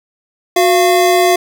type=tone pair together; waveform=square; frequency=365 / 689 Hz; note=F#4 / F5; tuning=-24 / -24 cents; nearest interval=major seventh; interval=1100 cents; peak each=-12 dBFS; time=0.56-1.36 s; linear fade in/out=5 ms; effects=none